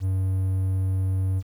triangle tone, 94.6 Hz, F#2, 39 cents sharp, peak -19 dBFS, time 0-1.43 s, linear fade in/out 50 ms, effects 9-bit

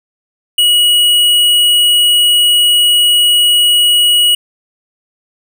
triangle tone with tanh clipping, 2910 Hz, F#7, 29 cents flat, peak -8 dBFS, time 0.58-4.35 s, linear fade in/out 5 ms, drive 17 dB, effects none

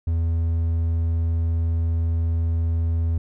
triangle tone, 82.7 Hz, E2, 6 cents sharp, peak -17 dBFS, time 0.07-3.18 s, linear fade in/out 5 ms, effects none

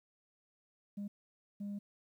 sine tone bursts at uneven times, 202.8 Hz, G#3, 41 cents flat, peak -36 dBFS, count 2, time 0.97-1.08 / 1.6-1.79 s, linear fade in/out 10 ms, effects tanh soft clip ceiling -37 dBFS + 12-bit

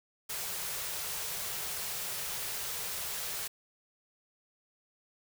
white band-stop noise, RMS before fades -37 dBFS, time 0.29-3.48 s, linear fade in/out 10 ms, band 200 to 350 Hz, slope 96 dB/octave, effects none

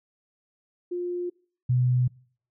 sine tone pair in turn, 353.8 / 125.09 Hz, F4 / B2, +23 / +23 cents, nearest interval octave + tritone, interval 1800 cents, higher first, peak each -27 / -19 dBFS, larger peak second, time 0.91-1.3 / 1.69-2.08 s, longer neither, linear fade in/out 10 ms, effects noise-tail reverb RT60 0.5 s tail -24 dB re dry

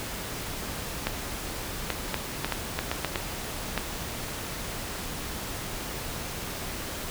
clicks, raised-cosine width 0.3 ms, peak -10 dBFS, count 10, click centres 1.07 / 1.903 / 2.143 / 2.446 / 2.523 / 2.79 / 2.915 / 3.047 / 3.158 / 3.777 s, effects pink hiss -35 dBFS RMS until 7.1 s

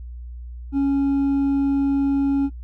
sine tone with hard clipping, 277.2 Hz, C#4, in tune, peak -17 dBFS, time 0.72-2.5 s, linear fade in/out 50 ms, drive 2 dB, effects noise-tail reverb RT60 0.1 s tail -17 dB re dry + added 60 Hz sine -32 dBFS peak until 2.63 s

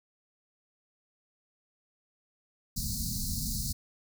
pink band-stop noise, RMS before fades -33 dBFS, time 2.76-3.73 s, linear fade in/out 10 ms, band 240 to 4100 Hz, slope 96 dB/octave, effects none

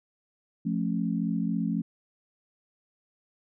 sine chord, F augmented, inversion none, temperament just, 174.61 / 218.3 / 272.8 Hz, F3 / A3 / C#4, 0 / -13 / -28 cents, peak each -29 / -29 / -32 dBFS, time 0.65-1.82 s, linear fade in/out 10 ms, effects none

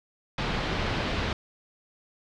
pink low-pass noise, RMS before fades -29 dBFS, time 0.38-1.33 s, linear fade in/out 2 ms, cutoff 4200 Hz, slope 24 dB/octave, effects none

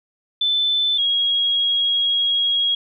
sine tone pair in turn, 3520 / 3296 Hz, A7 / G#7, 0 / -14 cents, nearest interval minor second, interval 114 cents, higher first, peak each -16 dBFS, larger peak neither, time 0.41-0.98 / 0.98-2.75 s, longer second, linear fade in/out 5 ms, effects none

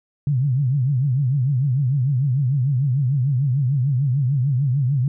sine tone with vibrato, 133.8 Hz, C3, 39 cents sharp, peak -16 dBFS, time 0.27-5.08 s, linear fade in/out 2 ms, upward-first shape triangle, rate 6.7 Hz, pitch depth 210 cents each way, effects none

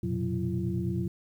sine tone cluster, 89.1 / 118.5 / 127.9 / 182.7 / 339.9 Hz, F2 / A#2 / C3 / F#3 / F4, +35 / +29 / -39 / -22 / -47 cents, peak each -35 / -33 / -35 / -31 / -35 dBFS, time 0.03-1.08 s, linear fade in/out 5 ms, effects tanh soft clip ceiling -16 dBFS + 10-bit

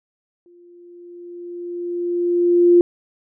sine tone with exponential growth, 349.2 Hz, F4, in tune, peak -7 dBFS, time 0.46-2.81 s, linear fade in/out 1 ms, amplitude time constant 510 ms, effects none

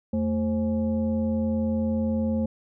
sine tone with frequency modulation, 222.3 Hz, A3, 18 cents sharp, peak -22 dBFS, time 0.13-2.46 s, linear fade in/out 5 ms, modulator 307 Hz, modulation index 0.74, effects none

